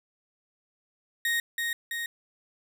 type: tone with echo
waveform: 35% pulse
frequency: 1864.7 Hz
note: A#6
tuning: in tune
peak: -23 dBFS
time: 1.25-1.4 s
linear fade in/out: 2 ms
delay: 330 ms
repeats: 2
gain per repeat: -3 dB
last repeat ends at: 2.06 s
effects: none